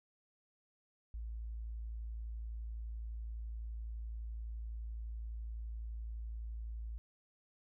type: tone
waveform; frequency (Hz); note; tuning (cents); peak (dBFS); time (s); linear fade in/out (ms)
sine; 55.9; A1; +28; -40; 1.14-6.98; 0
effects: none